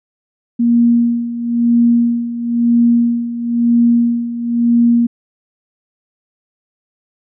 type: tone with tremolo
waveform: sine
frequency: 236.1 Hz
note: A#3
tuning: 22 cents sharp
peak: -7 dBFS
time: 0.59-5.07 s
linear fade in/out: 10 ms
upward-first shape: sine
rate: 1 Hz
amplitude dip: 75%
effects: none